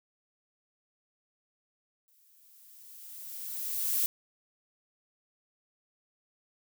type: noise with exponential growth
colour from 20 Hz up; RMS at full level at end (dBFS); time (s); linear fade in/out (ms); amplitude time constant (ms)
violet; -27; 2.08-4.06; 0; 430
effects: none